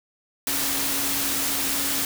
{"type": "tone in noise", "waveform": "sine", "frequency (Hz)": 277.2, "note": "C#4", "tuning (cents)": 0, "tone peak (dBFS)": -35, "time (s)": [0.47, 2.05], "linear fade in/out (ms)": 2, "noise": "white", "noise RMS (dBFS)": -25, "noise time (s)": [0.47, 2.05], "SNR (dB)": -13, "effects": []}